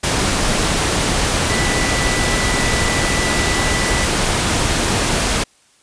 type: tone in noise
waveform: sine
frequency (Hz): 1975.5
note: B6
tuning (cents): 0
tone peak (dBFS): -23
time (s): 1.49-4.05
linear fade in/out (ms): 10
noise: pink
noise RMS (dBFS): -17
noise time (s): 0.03-5.44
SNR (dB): -9
effects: white hiss -54 dBFS RMS until 5.82 s + resampled to 22050 Hz